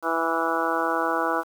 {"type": "harmonic tone with a mistuned harmonic", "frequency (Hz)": 164.81, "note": "E3", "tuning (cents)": 0, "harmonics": [2, 3, 4, 5, 6, 7, 8, 9], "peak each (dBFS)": [-30, -30, -30, -30, -30, -30, -30, -30], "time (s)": [0.02, 1.44], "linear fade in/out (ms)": 50, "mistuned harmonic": 9, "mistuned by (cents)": -19, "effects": ["8-bit"]}